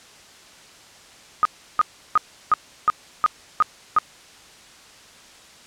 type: tone bursts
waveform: sine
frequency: 1244.5 Hz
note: D#6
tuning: in tune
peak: -12 dBFS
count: 8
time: 1.43-3.986 s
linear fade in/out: 0 ms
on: 22 ms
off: 340 ms
effects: white hiss -47 dBFS RMS until 5.66 s + low-pass 7000 Hz 12 dB/octave